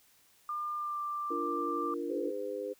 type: tone with pitch glide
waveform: sine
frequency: 1200 to 1181.4 Hz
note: D6 to D6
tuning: +37 to +10 cents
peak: -33 dBFS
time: 0.49-1.94 s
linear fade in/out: 2 ms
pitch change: -27 cents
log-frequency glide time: 0.76-1 s
type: chord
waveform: sine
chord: Bb major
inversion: first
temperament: equal with one note detuned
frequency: 293.7 / 345 / 466.2 Hz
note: D4 / F4 / Bb4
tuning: 0 / -21 / 0 cents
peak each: -38 / -37 / -38 dBFS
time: 1.3-2.31 s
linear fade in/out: 10 ms
type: harmonic tone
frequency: 101.8 Hz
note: G#2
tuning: 34 cents flat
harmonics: 3 / 4 / 5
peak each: -44 / -38 / -37 dBFS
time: 2.09-2.74 s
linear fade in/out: 20 ms
effects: white hiss -65 dBFS RMS until 2.79 s